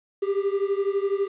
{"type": "beating tone pair", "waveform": "triangle", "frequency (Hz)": [392, 404], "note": ["G4", "G#4"], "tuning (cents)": [0, -48], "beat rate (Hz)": 12, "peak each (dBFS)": [-22, -24], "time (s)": [0.22, 1.28], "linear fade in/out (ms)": 10, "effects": ["resampled to 8000 Hz", "9-bit"]}